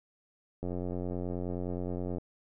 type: click train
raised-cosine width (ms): 2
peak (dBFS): -23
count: 140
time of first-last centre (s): 0.63-2.183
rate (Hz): 89.5
effects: none